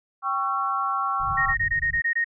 sine chord, C# diminished, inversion second, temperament equal with one note detuned, 784 / 1108.7 / 1347.8 Hz, G5 / C#6 / E6, 0 / 0 / +38 cents, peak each -30 / -25 / -27 dBFS, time 0.22-1.55 s, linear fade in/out 50 ms
pink low-pass noise, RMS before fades -35 dBFS, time 1.19-2.01 s, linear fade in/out 20 ms, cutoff 160 Hz, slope 48 dB/octave
sine tone bursts, 1861 Hz, A#6, 3 cents flat, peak -20 dBFS, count 8, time 1.37-2.245 s, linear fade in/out 10 ms, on 91 ms, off 21 ms
effects none

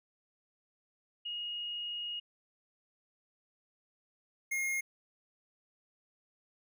sine / square tone pair in turn, 2873 / 2142 Hz, F7 / C7, +48 / +40 cents, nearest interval perfect fourth, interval 508 cents, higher first, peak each -36 / -32 dBFS, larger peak second, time 1.25-2.2 / 4.51-4.81 s, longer first, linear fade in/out 10 ms, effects none

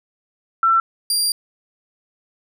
sine / 25% pulse tone pair in turn, 1343 / 4767 Hz, E6 / D8, +32 / +25 cents, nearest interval octave + minor seventh, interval 2193 cents, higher second, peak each -12 dBFS, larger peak neither, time 0.63-0.8 / 1.1-1.32 s, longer second, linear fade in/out 2 ms, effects none

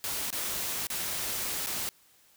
white noise with dropouts, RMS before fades -33 dBFS, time 0.04-1.89 s, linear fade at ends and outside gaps 0 ms, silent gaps 0.304-0.327 / 0.869-0.902 / 1.662-1.67 s, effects white hiss -62 dBFS RMS until 2.36 s

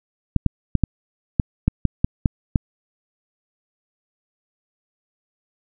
clicks, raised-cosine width 5 ms, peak -3 dBFS, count 10, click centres 0.363 / 0.463 / 0.753 / 0.837 / 1.398 / 1.68 / 1.853 / 2.045 / 2.258 / 2.558 s, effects none

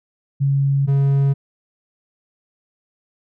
sine / triangle tone pair in turn, 138.59 / 138.59 Hz, C#3 / C#3, 0 / 0 cents, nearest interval unison, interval 0 cents, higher neither, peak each -14 / -11 dBFS, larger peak second, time 0.4-0.87 / 0.87-1.34 s, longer neither, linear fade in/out 20 ms, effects none

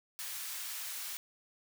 white high-pass noise, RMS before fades -41 dBFS, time 0.19-1.17 s, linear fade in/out 0 ms, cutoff 1200 Hz, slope 12 dB/octave, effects none

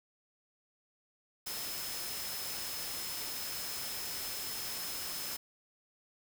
sine tone in noise, 5180 Hz, E8, 31 cents flat, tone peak -44 dBFS, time 1.46-5.37 s, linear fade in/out 10 ms, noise white, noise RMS -40 dBFS, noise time 1.46-5.37 s, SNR -7 dB, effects none

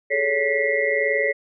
sine tone cluster, 411.6 / 433.3 / 559 / 1955 / 2121 Hz, G#4 / A4 / C#5 / B6 / C7, -16 / -27 / +14 / -18 / +23 cents, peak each -32 / -25 / -23 / -23 / -26 dBFS, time 0.1-1.33 s, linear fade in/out 20 ms, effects none

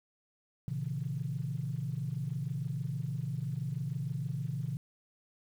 sine chord, A# diminished, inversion none, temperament equal with one note detuned, 117.9 / 138.59 / 164.81 Hz, A#2 / C#3 / E3, +20 / 0 / 0 cents, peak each -38 / -35 / -38 dBFS, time 0.68-4.77 s, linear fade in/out 0 ms, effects tanh soft clip ceiling -24 dBFS + 10-bit

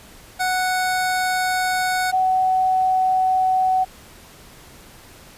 25% pulse / sine tone pair in turn, 739 / 749.3 Hz, F#5 / F#5, -2 / +22 cents, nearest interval unison, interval 24 cents, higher second, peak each -15 dBFS, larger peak neither, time 0.39-2.12 / 2.12-3.85 s, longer neither, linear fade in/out 20 ms, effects pink hiss -45 dBFS RMS until 5.37 s + resampled to 32000 Hz

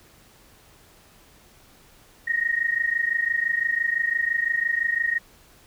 sine tone pair together, 1857 / 1882.9 Hz, A#6 / A#6, -7 / +17 cents, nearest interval unison, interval 24 cents, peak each -24 dBFS, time 2.27-5.19 s, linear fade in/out 10 ms, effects pink hiss -54 dBFS RMS until 5.66 s

